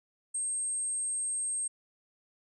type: tone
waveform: sine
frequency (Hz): 8440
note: C9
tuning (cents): +14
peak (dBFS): -30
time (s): 0.34-1.68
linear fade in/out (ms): 10
effects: none